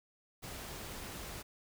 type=noise; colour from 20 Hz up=pink; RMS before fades=-45 dBFS; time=0.42-1.43 s; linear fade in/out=20 ms; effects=none